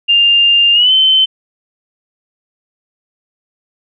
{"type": "tone with pitch glide", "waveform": "sine", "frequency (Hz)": [2801, 3072], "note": ["F7", "G7"], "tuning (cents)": [4, -36], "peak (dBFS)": -6, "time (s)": [0.08, 1.26], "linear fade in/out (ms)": 20, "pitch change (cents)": 160, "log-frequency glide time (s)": [0.73, 0.92], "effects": []}